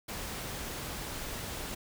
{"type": "noise", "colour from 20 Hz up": "pink", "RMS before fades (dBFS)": -39, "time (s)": [0.08, 1.75], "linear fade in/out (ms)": 10, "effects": []}